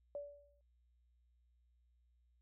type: tone with exponential decay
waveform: sine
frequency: 576 Hz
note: D5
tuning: 34 cents flat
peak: -39 dBFS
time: 0.15-0.61 s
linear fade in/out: 1 ms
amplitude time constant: 100 ms
effects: added 60 Hz sine -70 dBFS peak until 2.41 s